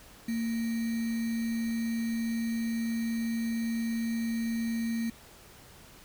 sine tone with sample-and-hold, 228.9 Hz, A#3, 31 cents flat, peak -28 dBFS, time 0.28-5.1 s, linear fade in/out 5 ms, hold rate 2100 Hz, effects pink hiss -53 dBFS RMS until 6.04 s

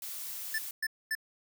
blue noise, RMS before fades -40 dBFS, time 0.02-0.71 s, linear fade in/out 2 ms
square tone bursts, 1760 Hz, A6, in tune, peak -30 dBFS, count 3, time 0.54-1.152 s, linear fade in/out 5 ms, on 44 ms, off 240 ms
effects none

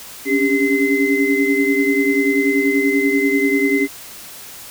sine tone cluster, 274.1 / 284.4 / 397.9 / 2059 Hz, C#4 / C#4 / G4 / C7, -19 / +45 / +26 / -28 cents, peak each -19 dBFS, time 0.25-3.88 s, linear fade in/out 50 ms, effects white hiss -36 dBFS RMS until 4.7 s

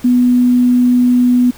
sine tone with quantisation, 246.9 Hz, B3, in tune, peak -7 dBFS, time 0.04-1.51 s, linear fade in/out 10 ms, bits 6, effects pink hiss -39 dBFS RMS until 1.57 s

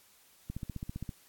click train, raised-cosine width 5 ms, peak -25 dBFS, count 10, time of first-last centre 0.5-1.092 s, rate 15.2 Hz, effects white hiss -62 dBFS RMS until 1.28 s + AAC 64 kbps

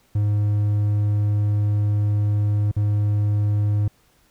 triangle tone with dropouts, 103.83 Hz, G#2, in tune, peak -15 dBFS, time 0.15-3.88 s, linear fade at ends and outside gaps 5 ms, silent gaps 2.715-2.764 s, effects pink hiss -60 dBFS RMS until 4.3 s

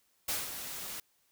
white noise with ADSR envelope, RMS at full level -32 dBFS, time 0.28-1 s, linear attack 8 ms, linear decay 180 ms, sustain -9 dB, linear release 3 ms, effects white hiss -72 dBFS RMS until 1.31 s

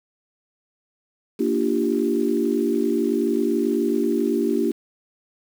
sine chord, G minor seventh, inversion first, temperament equal with one note detuned, 233.1 / 293.7 / 344.6 / 392 Hz, Bb3 / D4 / F4 / G4, 0 / 0 / -23 / 0 cents, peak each -24 dBFS, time 1.39-4.72 s, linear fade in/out 10 ms, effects 7-bit

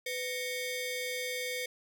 sawtooth ring-modulated tone, 1360 Hz, F6, 46 cents flat, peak -27 dBFS, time 0.06-1.66 s, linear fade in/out 5 ms, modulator 859 Hz, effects none

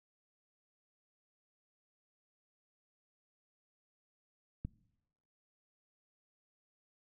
click, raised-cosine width 5 ms, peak -26 dBFS, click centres 4.65 s, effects noise-tail reverb RT60 0.9 s tail -22 dB re dry

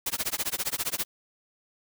white noise with tremolo, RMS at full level -27 dBFS, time 0.06-1.05 s, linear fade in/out 5 ms, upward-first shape sine, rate 15 Hz, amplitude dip 100%, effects none

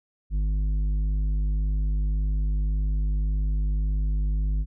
sine tone with tanh clipping, 50.9 Hz, G#1, 34 cents flat, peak -23 dBFS, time 0.3-4.66 s, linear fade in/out 50 ms, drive 8 dB, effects none

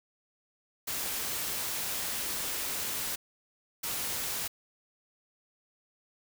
white noise bursts at uneven times, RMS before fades -34 dBFS, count 2, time 0.87-3.16 / 3.83-4.48 s, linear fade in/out 10 ms, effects none

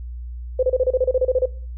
sine tone bursts, 510 Hz, C5, 44 cents flat, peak -14 dBFS, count 13, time 0.59-1.457 s, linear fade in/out 5 ms, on 39 ms, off 30 ms, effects noise-tail reverb RT60 0.4 s tail -19 dB re dry + added 60 Hz sine -29 dBFS peak until 1.77 s

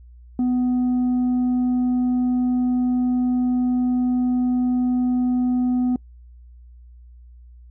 sine tone with tanh clipping, 249.4 Hz, B3, 17 cents sharp, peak -18 dBFS, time 0.39-5.96 s, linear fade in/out 2 ms, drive 3 dB, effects noise-tail reverb RT60 0.1 s tail -24 dB re dry + added 60 Hz sine -42 dBFS peak until 7.7 s

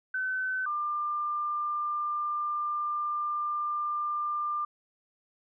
sine tone pair in turn, 1520 / 1194.6 Hz, F#6 / D6, +46 / +29 cents, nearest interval major third, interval 417 cents, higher first, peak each -28 dBFS, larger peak neither, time 0.14-0.66 / 0.66-4.65 s, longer second, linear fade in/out 5 ms, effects none

